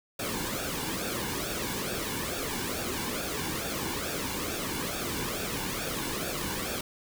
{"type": "noise with flanger", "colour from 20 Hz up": "pink", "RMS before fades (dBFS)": -33, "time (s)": [0.19, 6.81], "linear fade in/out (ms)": 5, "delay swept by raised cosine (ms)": [0.98, 1.6], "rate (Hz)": 2.3, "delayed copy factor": -0.65, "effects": []}